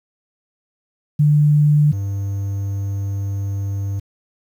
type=tone pair in turn; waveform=sine / triangle; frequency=148.5 / 99.11 Hz; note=D3 / G2; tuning=+20 / +20 cents; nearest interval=perfect fifth; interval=700 cents; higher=first; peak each=-10 / -18 dBFS; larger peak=first; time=1.19-1.92 / 1.92-4 s; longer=second; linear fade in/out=10 ms; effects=8-bit